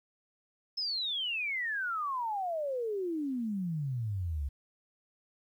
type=exponential sweep; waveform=sine; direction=down; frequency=5274 to 66.4 Hz; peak=-31 dBFS; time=0.77-4.49 s; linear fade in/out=10 ms; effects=11-bit